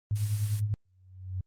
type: tone with tremolo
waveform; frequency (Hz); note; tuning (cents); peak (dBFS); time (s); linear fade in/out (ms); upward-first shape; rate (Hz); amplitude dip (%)
sine; 104.7; G#2; +15; -23; 0.11-0.74; 0; triangle; 10; 70
type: noise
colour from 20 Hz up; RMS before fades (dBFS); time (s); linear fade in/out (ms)
blue; -39; 0.15-0.61; 20
type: tone with exponential growth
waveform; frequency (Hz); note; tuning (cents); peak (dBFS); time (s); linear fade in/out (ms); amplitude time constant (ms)
sine; 93; F#2; +9; -28; 0.85-1.41; 5; 120
effects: low-pass 10000 Hz 12 dB/octave + Opus 32 kbps